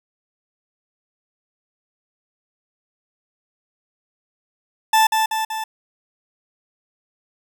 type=tone with echo; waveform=40% pulse; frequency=880 Hz; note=A5; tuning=in tune; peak=-11 dBFS; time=4.93-5.07 s; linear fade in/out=5 ms; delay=190 ms; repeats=3; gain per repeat=-4 dB; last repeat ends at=5.64 s; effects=none